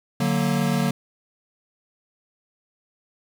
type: chord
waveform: square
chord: D augmented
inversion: none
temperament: equal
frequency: 146.83 / 185 / 233.1 Hz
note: D3 / F#3 / A#3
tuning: 0 / 0 / 0 cents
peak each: -25 dBFS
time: 0.2-0.91 s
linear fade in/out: 5 ms
effects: 9-bit